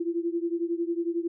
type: beating tone pair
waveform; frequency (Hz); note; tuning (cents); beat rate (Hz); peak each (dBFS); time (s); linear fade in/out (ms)
sine; 335.7 / 346.7; E4 / F4; +32 / -13; 11; -28 / -30; 0-1.28; 10
effects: none